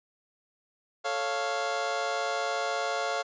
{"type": "chord", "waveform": "25% pulse", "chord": "A augmented", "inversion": "none", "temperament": "equal", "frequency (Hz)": [440, 554.4, 698.5], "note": ["A4", "C#5", "E#5"], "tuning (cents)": [0, 0, 0], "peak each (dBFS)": [-32, -29, -27], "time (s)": [1.04, 3.23], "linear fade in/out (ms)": 20, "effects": ["resampled to 16000 Hz"]}